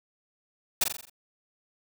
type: noise with echo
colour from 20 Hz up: white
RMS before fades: -23 dBFS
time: 0.81-0.84 s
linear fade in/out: 5 ms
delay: 43 ms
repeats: 6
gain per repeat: -5 dB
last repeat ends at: 1.098 s
effects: none